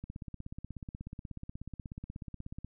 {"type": "click train", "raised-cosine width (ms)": 5, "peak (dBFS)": -29, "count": 44, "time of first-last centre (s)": [0.04, 2.646], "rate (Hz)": 16.5, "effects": []}